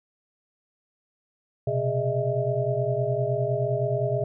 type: tone cluster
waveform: sine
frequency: 122.7 / 132.4 / 412.6 / 609 / 655 Hz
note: B2 / C3 / G#4 / D#5 / E5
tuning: -11 / +21 / -11 / -37 / -11 cents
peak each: -29 dBFS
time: 1.67-4.24 s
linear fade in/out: 5 ms
effects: none